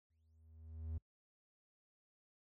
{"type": "tone with exponential growth", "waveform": "triangle", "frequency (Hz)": 80, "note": "D#2", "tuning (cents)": 49, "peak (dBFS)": -36, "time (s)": [0.1, 0.98], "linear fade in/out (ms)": 5, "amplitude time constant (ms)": 190, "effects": ["noise-tail reverb RT60 0.1 s tail -24 dB re dry"]}